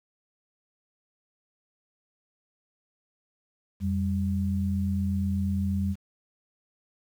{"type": "tone pair together", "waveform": "sine", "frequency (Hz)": [87.69, 196], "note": ["F2", "G3"], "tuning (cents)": [8, 0], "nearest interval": "octave + major second", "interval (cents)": 1392, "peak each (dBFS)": -27, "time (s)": [3.8, 5.96], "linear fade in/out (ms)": 50, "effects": ["9-bit"]}